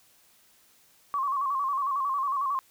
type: tone with vibrato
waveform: sine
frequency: 1100 Hz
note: C#6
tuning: 14 cents flat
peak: -25 dBFS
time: 1.14-2.59 s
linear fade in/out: 0 ms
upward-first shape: square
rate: 11 Hz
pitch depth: 64 cents each way
effects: white hiss -61 dBFS RMS until 2.7 s